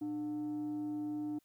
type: tone with frequency modulation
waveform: sine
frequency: 299.8 Hz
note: D4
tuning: 36 cents sharp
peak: -34 dBFS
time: 0.01-1.39 s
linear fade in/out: 10 ms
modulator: 419 Hz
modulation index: 0.24
effects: tanh soft clip ceiling -32 dBFS + white hiss -75 dBFS RMS until 1.44 s